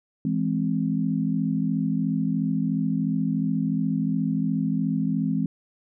sine chord, E augmented, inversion none, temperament equal, 164.81 / 207.7 / 261.6 Hz, E3 / G#3 / B#3, 0 / 0 / 0 cents, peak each -26 / -26 / -26 dBFS, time 0.25-5.46 s, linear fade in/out 2 ms, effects none

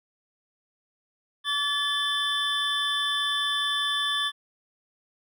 triangle tone cluster, 1145 / 1729 / 3124 / 3495 Hz, D6 / A6 / G7 / A7, -44 / -31 / -7 / -12 cents, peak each -30 / -29 / -32 / -25 dBFS, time 1.44-4.32 s, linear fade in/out 50 ms, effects none

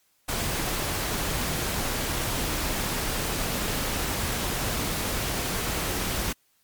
pink noise, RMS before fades -28 dBFS, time 0.28-6.33 s, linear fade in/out 10 ms, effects white hiss -67 dBFS RMS until 6.63 s + MP3 96 kbps

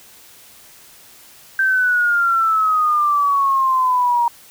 sine exponential sweep, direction down, 1568 to 940 Hz, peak -13 dBFS, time 1.59-4.28 s, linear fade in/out 2 ms, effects white hiss -45 dBFS RMS until 4.5 s

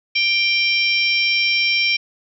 harmonic tone with a mistuned harmonic, 786 Hz, G5, 4 cents sharp, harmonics 3 / 4 / 5 / 6 / 7, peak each -17 / -23 / -29 / -29 / -22 dBFS, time 0.15-1.97 s, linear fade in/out 10 ms, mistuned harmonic 6, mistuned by +23 cents, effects none

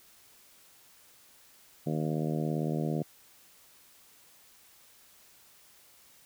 harmonic tone, 77.78 Hz, D#2, in tune, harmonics 2 / 3 / 4 / 5 / 6 / 7 / 8 / 9, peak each -31 / -35 / -37 / -39 / -41 / -42 / -43 / -44 dBFS, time 1.86-3.03 s, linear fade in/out 10 ms, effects white hiss -59 dBFS RMS until 6.25 s

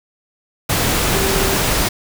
sine tone in noise, 388.6 Hz, G4, 15 cents flat, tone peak -20 dBFS, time 1.14-1.55 s, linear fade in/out 10 ms, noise pink, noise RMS -17 dBFS, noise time 0.69-1.89 s, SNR -6 dB, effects none

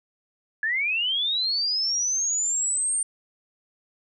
sine linear sweep, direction up, 1686 to 8870 Hz, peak -22 dBFS, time 0.63-3.03 s, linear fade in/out 2 ms, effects none

